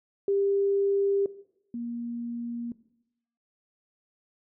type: tone pair in turn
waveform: sine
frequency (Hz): 397.5 / 236.4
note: G4 / A#3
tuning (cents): +24 / +24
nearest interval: major sixth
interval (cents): 900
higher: first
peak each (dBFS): -22 / -31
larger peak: first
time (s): 0.28-1.26 / 1.74-2.72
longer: neither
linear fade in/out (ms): 2
effects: noise-tail reverb RT60 0.8 s tail -17 dB re dry